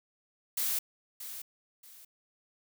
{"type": "noise with echo", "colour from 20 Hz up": "blue", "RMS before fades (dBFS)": -31, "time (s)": [0.57, 0.79], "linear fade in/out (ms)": 5, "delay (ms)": 630, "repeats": 2, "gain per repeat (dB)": -11, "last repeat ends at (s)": 2.05, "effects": []}